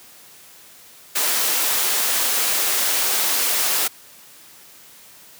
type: high-pass noise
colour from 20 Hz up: white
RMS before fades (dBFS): -20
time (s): 1.15-3.88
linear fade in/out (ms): 10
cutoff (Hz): 350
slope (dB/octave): 12
effects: white hiss -46 dBFS RMS until 5.39 s + high-pass 80 Hz 12 dB/octave